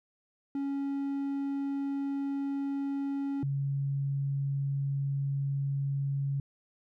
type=tone pair in turn; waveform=triangle / sine; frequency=277.9 / 138.95 Hz; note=C#4 / C#3; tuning=+4 / +4 cents; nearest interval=octave; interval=1200 cents; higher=first; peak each=-28 dBFS; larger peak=neither; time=0.55-3.43 / 3.43-6.4 s; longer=second; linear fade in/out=2 ms; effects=none